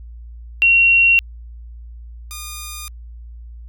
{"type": "tone pair in turn", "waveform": ["sine", "5% pulse"], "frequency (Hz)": [2740, 1218.4], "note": ["F7", "D#6"], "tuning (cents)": [-34, -37], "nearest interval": "octave + major second", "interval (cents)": 1403, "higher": "first", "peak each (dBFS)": [-9, -18], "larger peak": "first", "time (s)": [[0.62, 1.19], [2.31, 2.88]], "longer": "neither", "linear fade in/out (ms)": 0, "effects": ["added 58 Hz sine -33 dBFS peak until 3.68 s"]}